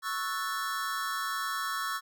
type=chord; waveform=square; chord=F# minor seventh; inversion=second; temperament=equal; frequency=1108.7 / 1318.5 / 1480 / 1760 Hz; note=C#6 / E6 / F#6 / A6; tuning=0 / 0 / 0 / 0 cents; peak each=-36 / -36 / -40 / -39 dBFS; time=0.02-2.01 s; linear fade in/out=50 ms; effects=none